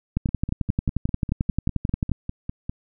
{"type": "two click trains", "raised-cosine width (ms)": 5, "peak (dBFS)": [-9, -15], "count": [23, 13], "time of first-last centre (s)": [[0.17, 2.117], [0.29, 2.695]], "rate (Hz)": [11.3, 4.99], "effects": []}